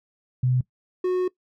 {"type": "tone pair in turn", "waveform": ["sine", "triangle"], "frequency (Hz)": [126.7, 365.7], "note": ["B2", "F#4"], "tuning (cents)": [45, -20], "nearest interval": "octave + tritone", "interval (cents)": 1835, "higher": "second", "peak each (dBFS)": -18, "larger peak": "neither", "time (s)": [[0.43, 0.61], [1.04, 1.28]], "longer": "second", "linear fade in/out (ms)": 5, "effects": ["noise-tail reverb RT60 0.1 s tail -20 dB re dry"]}